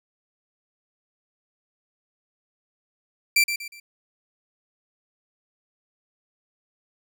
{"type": "tone with echo", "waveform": "sawtooth", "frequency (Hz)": 2349, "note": "D7", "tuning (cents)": 0, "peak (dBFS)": -12, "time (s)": [3.36, 3.44], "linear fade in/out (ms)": 5, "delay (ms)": 120, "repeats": 3, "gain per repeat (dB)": -9, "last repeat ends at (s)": 3.8, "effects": []}